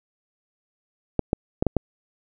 clicks, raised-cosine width 2 ms, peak -6 dBFS, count 5, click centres 1.193 / 1.331 / 1.625 / 1.667 / 1.767 s, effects none

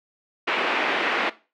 white band-pass noise, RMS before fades -24 dBFS, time 0.47-1.3 s, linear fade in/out 10 ms, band 260 to 2600 Hz, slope 24 dB/octave, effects noise-tail reverb RT60 0.3 s tail -17 dB re dry

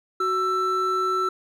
triangle tone pair together, 372.6 / 1330 Hz, F#4 / E6, +12 / +15 cents, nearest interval octave + minor seventh, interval 2203 cents, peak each -25 / -20 dBFS, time 0.2-1.29 s, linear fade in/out 5 ms, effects none

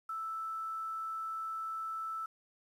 sine tone with quantisation, 1318.5 Hz, E6, in tune, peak -36 dBFS, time 0.09-2.26 s, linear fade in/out 5 ms, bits 10, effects resampled to 32000 Hz

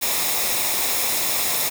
white noise with comb filter, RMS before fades -22 dBFS, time 0.01-1.7 s, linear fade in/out 20 ms, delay 0.66 ms, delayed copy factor -0.5, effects none

